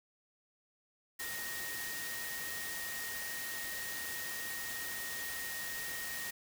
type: tone in noise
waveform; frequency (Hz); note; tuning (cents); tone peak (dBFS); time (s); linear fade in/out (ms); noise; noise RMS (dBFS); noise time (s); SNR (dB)
sine; 1864.7; A#6; 0; -42; 1.19-6.31; 10; white; -42; 1.19-6.31; -3
effects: none